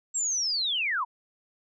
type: linear sweep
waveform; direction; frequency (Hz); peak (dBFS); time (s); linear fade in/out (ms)
sine; down; 7670 to 882; -25; 0.14-1.05; 20
effects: none